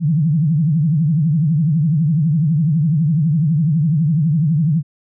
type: tone with vibrato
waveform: sine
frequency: 155.56 Hz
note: D#3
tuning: in tune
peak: -12 dBFS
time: 0-4.83 s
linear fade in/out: 50 ms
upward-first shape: triangle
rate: 12 Hz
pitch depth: 230 cents each way
effects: none